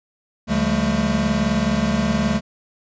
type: tone cluster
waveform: square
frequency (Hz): 71.7 / 143.1 / 178.4 / 203.4 / 222.4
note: D2 / D3 / F3 / G#3 / A3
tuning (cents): -41 / -45 / +37 / -36 / +19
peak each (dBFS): -29 / -28 / -27 / -23 / -22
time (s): 0.47-2.41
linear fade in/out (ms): 50
effects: resampled to 16000 Hz